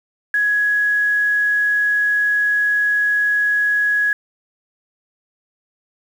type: tone with quantisation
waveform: sine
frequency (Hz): 1673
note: G#6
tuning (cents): +12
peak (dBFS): -14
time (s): 0.34-4.13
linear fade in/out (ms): 2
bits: 7
effects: none